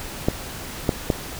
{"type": "clicks", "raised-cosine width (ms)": 2, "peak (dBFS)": -4, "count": 3, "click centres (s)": [0.285, 0.892, 1.102], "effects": ["pink hiss -34 dBFS RMS until 1.39 s"]}